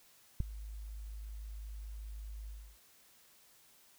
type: tone with ADSR envelope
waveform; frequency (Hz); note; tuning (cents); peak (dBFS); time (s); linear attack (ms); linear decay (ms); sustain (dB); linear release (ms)
sine; 52.6; G#1; +23; -21; 0.4-2.78; 4; 4; -21; 300
effects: white hiss -64 dBFS RMS until 3.98 s